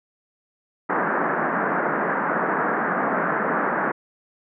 white band-pass noise, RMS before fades -23 dBFS, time 0.89-3.92 s, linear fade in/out 10 ms, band 160 to 1700 Hz, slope 48 dB/octave, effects none

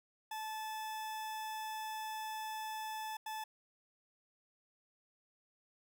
40% pulse tone bursts at uneven times, 870 Hz, A5, 20 cents flat, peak -39 dBFS, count 2, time 0.31-3.17 / 3.26-3.44 s, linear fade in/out 5 ms, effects none

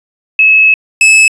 sine / 45% pulse tone pair in turn, 2586 / 2599 Hz, E7 / E7, -34 / -25 cents, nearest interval unison, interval 9 cents, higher second, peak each -3 dBFS, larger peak neither, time 0.39-0.74 / 1.01-1.28 s, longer first, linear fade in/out 2 ms, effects resampled to 24000 Hz

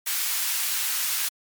white high-pass noise, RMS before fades -26 dBFS, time 0.06-1.29 s, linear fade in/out 10 ms, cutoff 1300 Hz, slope 12 dB/octave, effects MP3 96 kbps

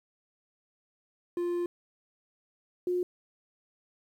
triangle / sine tone pair in turn, 349.2 / 358.6 Hz, F4 / F4, 0 / +46 cents, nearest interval unison, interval 46 cents, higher second, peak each -26 dBFS, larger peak neither, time 1.37-1.66 / 2.87-3.03 s, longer first, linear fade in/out 2 ms, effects 10-bit

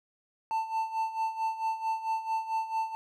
triangle tone with tremolo, 890 Hz, A5, 20 cents sharp, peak -24 dBFS, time 0.51-2.95 s, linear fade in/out 0 ms, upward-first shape sine, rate 4.5 Hz, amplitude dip 75%, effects none

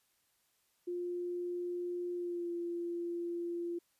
sine tone with pitch glide, 352.7 to 344.2 Hz, F4 to F4, +17 to -25 cents, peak -35 dBFS, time 0.87-3.79 s, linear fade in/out 10 ms, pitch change -42 cents, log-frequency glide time 2.14-2.51 s, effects white hiss -75 dBFS RMS until 3.99 s + resampled to 32000 Hz

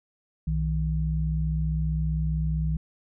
sine tone pair together, 62.23 / 157.5 Hz, B1 / D#3, +14 / +21 cents, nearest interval octave + major third, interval 1607 cents, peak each -26 dBFS, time 0.47-2.77 s, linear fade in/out 5 ms, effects none

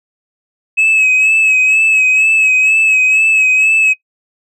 sine tone with vibrato, 2572 Hz, E7, 43 cents flat, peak -5 dBFS, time 0.77-3.94 s, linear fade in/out 20 ms, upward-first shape sine, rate 2.1 Hz, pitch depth 39 cents each way, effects noise-tail reverb RT60 0.1 s tail -20 dB re dry + tanh soft clip ceiling -6 dBFS

